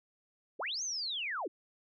sine linear two-way sweep, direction up then down, 246.9 to 6480 to 246.9 Hz, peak -34 dBFS, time 0.59-1.48 s, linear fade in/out 10 ms, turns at 0.83 s, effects none

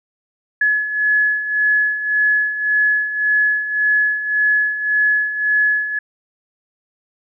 sine beating tone pair, 1700 / 1701.8 Hz, G#6 / G#6, +40 / +42 cents, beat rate 1.8 Hz, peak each -21 / -15 dBFS, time 0.61-5.99 s, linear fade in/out 5 ms, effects none

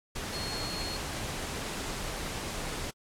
sine tone in noise, 4300 Hz, C8, 47 cents sharp, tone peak -37 dBFS, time 0.33-0.97 s, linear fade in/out 10 ms, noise pink, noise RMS -36 dBFS, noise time 0.15-2.91 s, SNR -4 dB, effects low-pass 10000 Hz 12 dB/octave + AAC 64 kbps

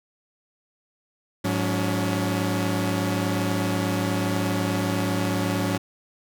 sawtooth tone cluster, 104.8 / 181.4 / 282.6 Hz, G#2 / F#3 / C#4, +16 / -34 / +34 cents, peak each -23 dBFS, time 1.44-5.78 s, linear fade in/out 10 ms, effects none

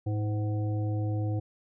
harmonic tone with a mistuned harmonic, 106.4 Hz, G#2, 42 cents sharp, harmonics 1 / 3 / 5 / 7, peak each -27 / -36 / -41 / -44 dBFS, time 0.06-1.4 s, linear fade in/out 10 ms, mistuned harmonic 5, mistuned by -60 cents, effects none

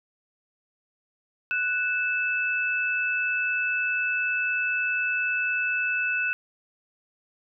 sine tone pair together, 1485 / 2622 Hz, F#6 / E7, +6 / -10 cents, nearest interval minor seventh, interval 984 cents, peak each -26 dBFS, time 1.51-6.33 s, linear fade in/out 0 ms, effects none

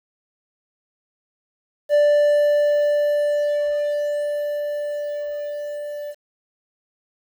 triangle tone with level ramp, 587.3 Hz, D5, in tune, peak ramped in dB -10 to -26 dBFS, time 1.89-6.15 s, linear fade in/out 50 ms, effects 8-bit

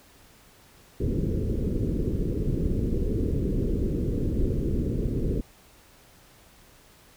pink low-pass noise, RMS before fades -26 dBFS, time 1-5.41 s, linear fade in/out 5 ms, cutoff 460 Hz, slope 48 dB/octave, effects pink hiss -55 dBFS RMS until 7.16 s

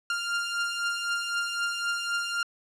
sawtooth beating tone pair, 1396.9 / 1400.8 Hz, F6 / F6, 0 / +5 cents, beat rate 3.9 Hz, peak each -25 / -30 dBFS, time 0.1-2.43 s, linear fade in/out 2 ms, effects low-pass 8000 Hz 12 dB/octave

